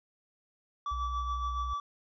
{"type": "tone with tremolo", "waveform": "triangle", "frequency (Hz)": 1155, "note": "D6", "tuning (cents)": -29, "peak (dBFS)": -29, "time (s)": [0.86, 1.8], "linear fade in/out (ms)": 2, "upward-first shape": "sine", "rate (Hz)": 7.1, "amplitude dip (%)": 45}
{"type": "tone with vibrato", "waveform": "sine", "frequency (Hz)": 61.74, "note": "B1", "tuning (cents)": 0, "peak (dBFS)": -34, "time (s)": [0.91, 1.74], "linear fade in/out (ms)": 10, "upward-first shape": "triangle", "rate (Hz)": 11, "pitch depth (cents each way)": 38}
{"effects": ["resampled to 16000 Hz"]}